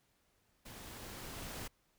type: noise with level ramp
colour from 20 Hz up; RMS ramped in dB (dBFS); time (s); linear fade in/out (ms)
pink; -51 to -44; 0.65-1.68; 10
effects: pink hiss -75 dBFS RMS until 1.98 s